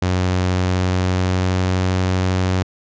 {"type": "tone with pitch glide", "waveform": "sawtooth", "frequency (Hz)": [91.5, 92.62], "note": ["F#2", "F#2"], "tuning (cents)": [-19, 2], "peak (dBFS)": -12, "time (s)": [0.02, 2.63], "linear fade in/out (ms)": 5, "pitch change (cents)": 21, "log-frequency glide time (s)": [0.51, 1.93], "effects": ["resampled to 16000 Hz"]}